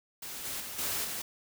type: noise with level steps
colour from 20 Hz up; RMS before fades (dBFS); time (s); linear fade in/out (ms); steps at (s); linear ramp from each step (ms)
white; -41 / -37 / -41 / -33 / -37; 0.22-1.22; 5; 0.44 / 0.6 / 0.78 / 1.04; 10
effects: none